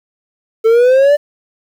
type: exponential sweep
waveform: triangle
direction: up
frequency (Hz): 440 to 595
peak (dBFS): -4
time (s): 0.64-1.17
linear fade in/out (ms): 20
effects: 7-bit